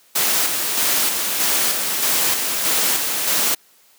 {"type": "noise with tremolo", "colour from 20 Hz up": "white", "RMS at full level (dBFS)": -18, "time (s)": [0.15, 3.55], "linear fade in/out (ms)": 10, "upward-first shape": "square", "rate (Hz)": 1.6, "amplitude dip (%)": 35, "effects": ["white hiss -54 dBFS RMS until 3.98 s", "high-pass 200 Hz 12 dB/octave"]}